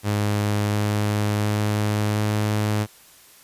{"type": "tone with pitch steps", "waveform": "sawtooth", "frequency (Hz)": [103.83, 104.49, 105.16, 105.83], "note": ["G#2", "G#2", "G#2", "G#2"], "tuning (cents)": [0, 11, 22, 33], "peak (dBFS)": -16, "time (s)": [0.03, 2.87], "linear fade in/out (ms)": 50, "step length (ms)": 710, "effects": ["white hiss -50 dBFS RMS until 3.43 s", "resampled to 32000 Hz"]}